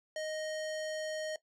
square tone with low-pass filter, 622.3 Hz, D#5, in tune, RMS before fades -38 dBFS, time 0.16-1.36 s, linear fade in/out 2 ms, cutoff 7200 Hz, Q 1.2, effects noise-tail reverb RT60 0.1 s tail -17 dB re dry

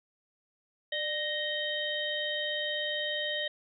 harmonic tone with a mistuned harmonic, 622.3 Hz, D#5, in tune, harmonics 1 / 3 / 5 / 6, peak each -36 / -35 / -35 / -37 dBFS, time 0.92-3.48 s, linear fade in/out 5 ms, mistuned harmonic 1, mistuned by -71 cents, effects none

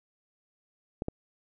clicks, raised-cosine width 2 ms, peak -18 dBFS, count 2, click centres 1.021 / 1.084 s, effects none

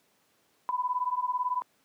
sine beating tone pair, 987.8 / 1005.8 Hz, B5 / B5, 0 / +31 cents, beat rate 18 Hz, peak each -30 dBFS, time 0.69-1.62 s, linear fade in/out 0 ms, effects pink hiss -68 dBFS RMS until 1.84 s + high-pass 200 Hz 12 dB/octave

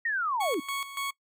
sine linear sweep, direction down, 1900 to 261.6 Hz, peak -26 dBFS, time 0.05-0.6 s, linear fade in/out 5 ms
20% pulse tone with tremolo, 1108.7 Hz, C#6, in tune, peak -25 dBFS, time 0.4-1.11 s, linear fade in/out 10 ms, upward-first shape square, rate 3.5 Hz, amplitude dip 70%
effects noise-tail reverb RT60 0.1 s tail -22 dB re dry

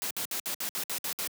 white noise bursts, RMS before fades -33 dBFS, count 9, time 0.02-1.274 s, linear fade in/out 0 ms, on 86 ms, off 60 ms, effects high-pass 150 Hz 12 dB/octave

